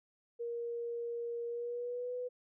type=tone with pitch glide; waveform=sine; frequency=470.8 to 495.9 Hz; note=A#4 to B4; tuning=+17 to +7 cents; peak=-36 dBFS; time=0.39-2.29 s; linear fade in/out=20 ms; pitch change=+90 cents; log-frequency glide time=1.47-2.14 s; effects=none